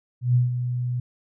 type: tone with ADSR envelope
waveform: sine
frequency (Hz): 123.47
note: B2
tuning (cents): 0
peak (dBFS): -14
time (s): 0.21-1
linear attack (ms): 140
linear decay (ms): 150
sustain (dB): -9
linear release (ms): 4
effects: none